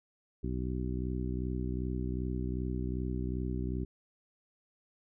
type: harmonic tone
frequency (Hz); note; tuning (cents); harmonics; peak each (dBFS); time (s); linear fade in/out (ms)
62.6; B1; +24; 1 / 2 / 3 / 4 / 5 / 6; -35 / -38 / -40 / -41 / -42 / -43; 0.43-3.85; 10
effects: none